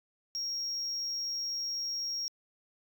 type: tone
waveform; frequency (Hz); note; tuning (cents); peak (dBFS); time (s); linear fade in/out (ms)
sine; 5588; F8; 0; -30; 0.35-2.28; 0
effects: tanh soft clip ceiling -31 dBFS